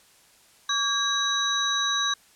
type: tone cluster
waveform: sine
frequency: 1142 / 1622 / 3880 / 6060 Hz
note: D6 / G#6 / B7 / F#8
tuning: -49 / -41 / -31 / +40 cents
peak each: -29 / -29 / -25 / -32 dBFS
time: 0.69-2.14 s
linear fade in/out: 5 ms
effects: white hiss -57 dBFS RMS until 2.35 s + low-pass 11000 Hz 12 dB/octave